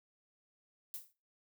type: noise with exponential decay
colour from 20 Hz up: violet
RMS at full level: -39 dBFS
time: 0.94-1.13 s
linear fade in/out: 1 ms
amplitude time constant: 40 ms
effects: noise-tail reverb RT60 0.3 s tail -18 dB re dry